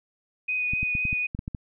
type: tone with vibrato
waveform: sine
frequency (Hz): 2489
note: D#7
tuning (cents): 0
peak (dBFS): -24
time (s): 0.48-1.27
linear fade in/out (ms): 10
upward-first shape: triangle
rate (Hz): 3.9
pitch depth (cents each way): 15
type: clicks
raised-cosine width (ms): 5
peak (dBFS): -19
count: 9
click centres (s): 0.735 / 0.83 / 0.952 / 1.053 / 1.129 / 1.349 / 1.391 / 1.479 / 1.548
effects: none